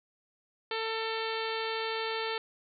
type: harmonic tone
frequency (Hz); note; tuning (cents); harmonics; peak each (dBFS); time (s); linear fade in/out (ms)
446.8; A4; +27; 1 / 2 / 3 / 4 / 5 / 6 / 7 / 8 / 9 / 10; -35 / -38 / -40 / -41 / -42 / -43 / -43 / -44 / -45 / -45; 0.71-2.38; 2
effects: none